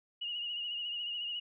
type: tone with vibrato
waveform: sine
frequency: 2873 Hz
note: F7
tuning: 48 cents sharp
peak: -35 dBFS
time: 0.21-1.4 s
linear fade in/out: 10 ms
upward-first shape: triangle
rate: 14 Hz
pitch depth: 53 cents each way
effects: none